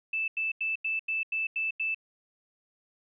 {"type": "tone bursts", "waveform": "sine", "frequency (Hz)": 2637, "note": "E7", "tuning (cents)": 0, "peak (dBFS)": -27, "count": 8, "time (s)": [0.13, 1.946], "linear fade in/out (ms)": 5, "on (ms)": 150, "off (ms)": 88, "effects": []}